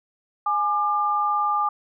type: tone pair together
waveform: sine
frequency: 834 / 1197 Hz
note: G#5 / D6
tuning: +7 / +33 cents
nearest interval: tritone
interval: 626 cents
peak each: -24 / -21 dBFS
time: 0.46-1.69 s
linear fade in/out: 5 ms
effects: none